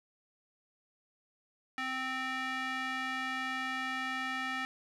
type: tone with band-pass filter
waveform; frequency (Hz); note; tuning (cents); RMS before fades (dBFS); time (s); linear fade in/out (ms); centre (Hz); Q
square; 260.7; C4; -6; -36; 1.78-4.65; 0; 1900; 1.8
effects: none